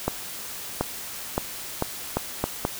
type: accelerating click train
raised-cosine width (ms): 1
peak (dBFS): -8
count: 7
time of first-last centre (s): 0.08-2.651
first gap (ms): 730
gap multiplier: 0.78
effects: white hiss -36 dBFS RMS until 2.79 s